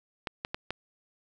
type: clicks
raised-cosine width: 0.3 ms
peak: -16 dBFS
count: 4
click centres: 0.272 / 0.449 / 0.545 / 0.706 s
effects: none